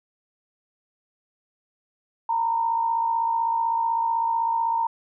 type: tone pair together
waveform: sine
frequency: 917 / 972.9 Hz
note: A#5 / B5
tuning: -29 / -26 cents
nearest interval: minor second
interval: 103 cents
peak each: -21 / -30 dBFS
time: 2.29-4.87 s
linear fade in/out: 5 ms
effects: none